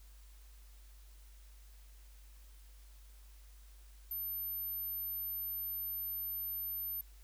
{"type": "tone", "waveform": "sine", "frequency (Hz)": 13050, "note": "G#9", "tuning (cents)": -32, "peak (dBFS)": -37, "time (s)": [4.11, 7.01], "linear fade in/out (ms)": 2, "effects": ["added 50 Hz sine -54 dBFS peak until 7.23 s", "white hiss -66 dBFS RMS until 7.23 s"]}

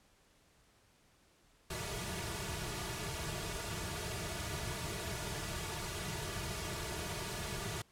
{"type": "noise with comb filter", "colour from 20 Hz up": "pink", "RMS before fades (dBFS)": -40, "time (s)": [1.7, 7.82], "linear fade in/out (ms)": 5, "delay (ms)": 3.8, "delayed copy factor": -1, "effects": ["pink hiss -68 dBFS RMS until 7.91 s", "low-pass 11000 Hz 12 dB/octave"]}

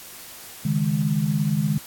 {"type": "chord", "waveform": "sine", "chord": "C# suspended second", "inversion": "none", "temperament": "equal", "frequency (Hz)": [138.59, 155.56, 207.7], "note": ["C#3", "D#3", "G#3"], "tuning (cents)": [0, 0, 0], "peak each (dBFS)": [-26, -22, -24], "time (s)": [0.65, 1.78], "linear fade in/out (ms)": 5, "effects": ["white hiss -41 dBFS RMS until 1.86 s", "AAC 64 kbps"]}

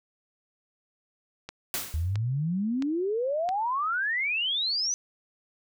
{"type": "click train", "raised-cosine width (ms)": 0.2, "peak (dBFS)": -20, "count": 4, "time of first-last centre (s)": [1.49, 3.49], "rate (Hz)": 1.5}
{"type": "noise with exponential decay", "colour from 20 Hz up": "white", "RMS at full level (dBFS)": -28, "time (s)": [1.74, 2.15], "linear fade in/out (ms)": 1, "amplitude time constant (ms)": 88}
{"type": "exponential sweep", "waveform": "sine", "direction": "up", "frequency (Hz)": [75.2, 6130], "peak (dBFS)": -25, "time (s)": [1.94, 4.94], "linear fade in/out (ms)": 0}
{"effects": []}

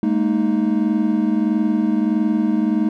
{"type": "chord", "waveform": "triangle", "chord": "Ab suspended second", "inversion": "none", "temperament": "equal with one note detuned", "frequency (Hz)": [207.7, 229.2, 311.1], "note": ["Ab3", "Bb3", "Eb4"], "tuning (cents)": [0, -29, 0], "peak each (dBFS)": -18, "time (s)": [0.03, 2.89], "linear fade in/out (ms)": 2, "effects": []}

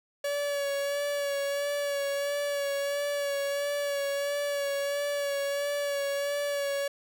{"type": "tone with vibrato", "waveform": "45% pulse", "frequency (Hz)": 568, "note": "C#5", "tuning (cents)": 42, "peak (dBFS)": -28, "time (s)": [0.24, 6.88], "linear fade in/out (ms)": 5, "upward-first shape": "sine", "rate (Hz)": 1.5, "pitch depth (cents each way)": 25, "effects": []}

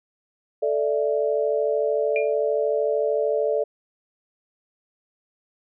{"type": "chord", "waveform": "sine", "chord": "A suspended fourth", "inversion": "none", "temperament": "just", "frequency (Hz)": [440, 586.7, 660], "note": ["A4", "D5", "E5"], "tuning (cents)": [0, -2, 2], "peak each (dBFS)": [-23, -23, -28], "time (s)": [0.62, 3.64], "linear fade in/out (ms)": 10}
{"type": "tone with exponential decay", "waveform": "sine", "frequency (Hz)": 2401, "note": "D7", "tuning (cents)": 38, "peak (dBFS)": -22, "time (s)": [2.16, 2.34], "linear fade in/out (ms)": 1, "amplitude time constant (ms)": 39}
{"effects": []}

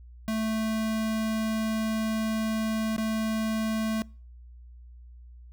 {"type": "tone with dropouts", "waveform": "square", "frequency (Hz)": 220, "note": "A3", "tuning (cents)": 0, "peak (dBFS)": -27, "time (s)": [0.28, 4.02], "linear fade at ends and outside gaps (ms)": 0, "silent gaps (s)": [2.964, 2.981], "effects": ["noise-tail reverb RT60 0.4 s tail -25 dB re dry", "added 60 Hz sine -45 dBFS peak until 5.52 s"]}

